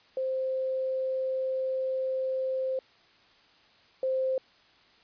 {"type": "tone pair in turn", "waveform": "sine", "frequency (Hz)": [523.3, 523.3], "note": ["C5", "C5"], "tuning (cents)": [0, 0], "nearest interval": "unison", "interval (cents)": 0, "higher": "neither", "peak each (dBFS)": [-27, -25], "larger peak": "second", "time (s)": [[0.17, 2.79], [4.03, 4.38]], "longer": "first", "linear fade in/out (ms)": 2, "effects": ["white hiss -60 dBFS RMS until 5.03 s", "resampled to 11025 Hz"]}